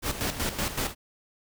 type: noise with tremolo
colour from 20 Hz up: pink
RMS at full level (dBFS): -28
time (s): 0.02-0.95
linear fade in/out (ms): 50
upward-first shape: square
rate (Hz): 5.3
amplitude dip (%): 65
effects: none